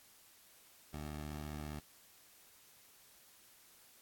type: tone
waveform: 15% pulse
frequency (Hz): 74.9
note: D2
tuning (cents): +35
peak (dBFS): -36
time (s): 0.93-1.8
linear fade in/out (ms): 10
effects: white hiss -63 dBFS RMS until 4.01 s + AAC 64 kbps